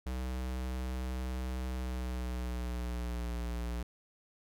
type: tone with pitch glide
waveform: square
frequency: 63.5 to 59.25 Hz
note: B1 to A#1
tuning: +49 to +29 cents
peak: -35 dBFS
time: 0.06-3.83 s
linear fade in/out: 5 ms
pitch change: -120 cents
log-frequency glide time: 1.71-3.31 s
effects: none